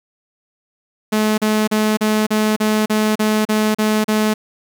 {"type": "tone bursts", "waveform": "sawtooth", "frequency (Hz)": 214.8, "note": "A3", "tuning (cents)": -41, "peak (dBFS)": -10, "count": 11, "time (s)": [1.12, 4.34], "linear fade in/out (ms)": 10, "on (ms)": 260, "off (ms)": 36, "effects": ["8-bit"]}